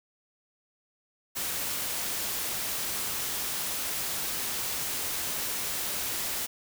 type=noise; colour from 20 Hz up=white; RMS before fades=-32 dBFS; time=1.35-6.47 s; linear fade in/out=20 ms; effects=none